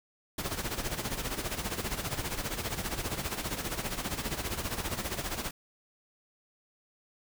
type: noise with tremolo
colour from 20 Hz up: pink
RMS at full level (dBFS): -32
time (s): 0.38-5.51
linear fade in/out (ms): 5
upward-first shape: sine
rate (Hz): 15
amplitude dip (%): 70
effects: none